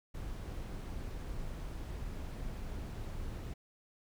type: noise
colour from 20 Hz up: brown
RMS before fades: -41 dBFS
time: 0.14-3.54 s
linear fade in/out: 10 ms
effects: none